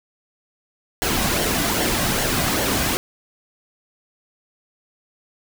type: noise with flanger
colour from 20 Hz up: pink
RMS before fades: -21 dBFS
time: 1.02-2.97 s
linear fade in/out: 0 ms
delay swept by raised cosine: 0.8 to 2.3 ms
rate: 2.5 Hz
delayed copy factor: -0.5
effects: none